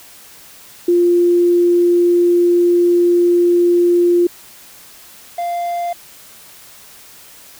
sine / triangle tone pair in turn, 349.2 / 694.8 Hz, F4 / F5, 0 / -9 cents, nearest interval octave, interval 1191 cents, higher second, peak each -9 / -16 dBFS, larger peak first, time 0.88-4.27 / 5.38-5.93 s, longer first, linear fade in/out 5 ms, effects white hiss -41 dBFS RMS until 7.59 s

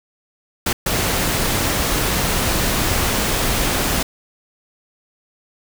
pink noise bursts at uneven times, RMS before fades -19 dBFS, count 2, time 0.66-0.73 / 0.86-4.03 s, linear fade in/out 5 ms, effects none

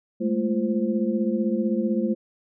sine tone cluster, 208.3 / 224 / 344.6 / 521 Hz, G#3 / A3 / F4 / C5, +5 / +31 / -23 / -7 cents, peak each -26 / -24 / -28 / -31 dBFS, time 0.2-2.15 s, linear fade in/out 20 ms, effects none

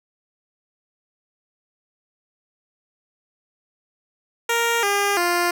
10% pulse tone with pitch steps, 466.4 / 403.7 / 349.4 Hz, A#4 / G#4 / F4, +1 / -49 / +1 cents, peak -10 dBFS, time 4.49-5.51 s, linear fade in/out 5 ms, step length 340 ms, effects none

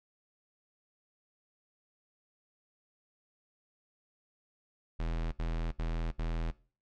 square tone bursts, 41.2 Hz, E1, in tune, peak -32 dBFS, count 4, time 4.99-6.514 s, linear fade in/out 10 ms, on 330 ms, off 68 ms, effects noise-tail reverb RT60 0.4 s tail -21 dB re dry + low-pass 4000 Hz 12 dB/octave

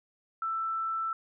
sine tone, 1328 Hz, E6, 12 cents sharp, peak -29 dBFS, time 0.42-1.13 s, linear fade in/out 2 ms, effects none

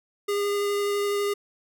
square tone with vibrato, 406.7 Hz, G#4, 36 cents flat, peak -24 dBFS, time 0.28-1.34 s, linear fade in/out 10 ms, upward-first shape triangle, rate 12 Hz, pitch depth 10 cents each way, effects none

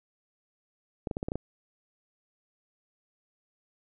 clicks, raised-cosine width 2 ms, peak -18 dBFS, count 7, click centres 1.072 / 1.112 / 1.169 / 1.229 / 1.285 / 1.319 / 1.356 s, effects none

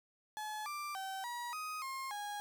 35% pulse tone with pitch steps, 854 / 1180 / 770 / 960 / 1252 / 1067 / 824 Hz, G#5 / D6 / G5 / B5 / D#6 / C6 / G#5, +48 / +8 / -31 / -49 / +10 / +34 / -14 cents, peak -38 dBFS, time 0.37-2.4 s, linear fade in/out 0 ms, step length 290 ms, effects none

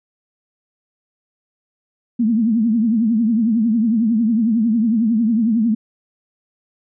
sine tone with vibrato, 225.1 Hz, A3, 40 cents sharp, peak -13 dBFS, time 2.19-5.75 s, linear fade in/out 10 ms, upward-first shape triangle, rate 11 Hz, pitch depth 150 cents each way, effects none

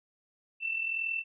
sine tone with amplitude modulation, 2675 Hz, E7, 25 cents sharp, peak -27 dBFS, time 0.6-1.24 s, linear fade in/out 50 ms, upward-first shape sine, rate 41.2 Hz, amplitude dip 60%, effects none

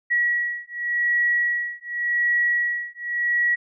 sine beating tone pair, 1921 / 1921.88 Hz, B6 / B6, -48 / -48 cents, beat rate 0.88 Hz, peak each -23 dBFS, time 0.1-3.56 s, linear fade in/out 20 ms, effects none

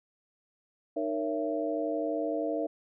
sine tone cluster, 307.1 / 464.5 / 557 / 668 Hz, D#4 / A#4 / C#5 / E5, -23 / -6 / +8 / +23 cents, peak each -33 / -35 / -35 / -33 dBFS, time 0.96-2.67 s, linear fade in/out 10 ms, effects none

